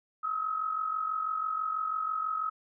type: tone pair together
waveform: sine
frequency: 1272.4 / 1318.5 Hz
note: D#6 / E6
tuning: +38 / 0 cents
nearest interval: minor second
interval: 62 cents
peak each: -30 / -36 dBFS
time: 0.23-2.5 s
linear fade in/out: 10 ms
effects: none